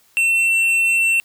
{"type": "tone with tanh clipping", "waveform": "triangle", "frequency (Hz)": 2699, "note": "E7", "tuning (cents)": 40, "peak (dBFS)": -15, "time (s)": [0.17, 1.2], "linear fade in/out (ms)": 0, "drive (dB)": 11, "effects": ["white hiss -56 dBFS RMS until 1.24 s"]}